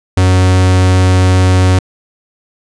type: tone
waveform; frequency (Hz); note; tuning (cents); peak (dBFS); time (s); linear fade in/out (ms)
45% pulse; 92.5; F#2; 0; -6; 0.17-1.79; 5
effects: resampled to 22050 Hz